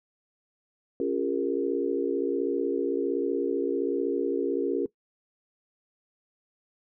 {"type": "chord", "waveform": "sine", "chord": "Bb minor seventh", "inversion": "first", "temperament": "equal with one note detuned", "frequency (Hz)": [277.2, 349.2, 404.9, 466.2], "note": ["Db4", "F4", "Ab4", "Bb4"], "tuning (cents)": [0, 0, -44, 0], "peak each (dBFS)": -30, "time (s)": [1, 4.86], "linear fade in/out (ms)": 2, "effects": ["noise-tail reverb RT60 0.1 s tail -19 dB re dry"]}